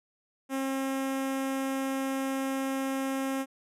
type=tone with notch filter; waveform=sawtooth; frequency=268.4 Hz; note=C4; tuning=44 cents sharp; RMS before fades=-31 dBFS; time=0.49-3.46 s; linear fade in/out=50 ms; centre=4300 Hz; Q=1.5; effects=resampled to 32000 Hz